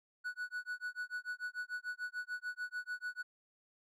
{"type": "tone with tremolo", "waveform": "triangle", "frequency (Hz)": 1475, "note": "F#6", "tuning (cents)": -6, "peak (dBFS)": -34, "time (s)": [0.24, 3.23], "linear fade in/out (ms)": 20, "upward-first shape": "sine", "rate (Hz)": 6.8, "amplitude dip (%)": 100, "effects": []}